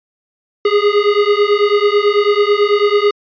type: beating tone pair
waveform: square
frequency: 407.7 / 416.8 Hz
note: G#4 / G#4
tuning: -32 / +6 cents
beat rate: 9.1 Hz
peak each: -14 dBFS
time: 0.65-3.11 s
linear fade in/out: 5 ms
effects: resampled to 11025 Hz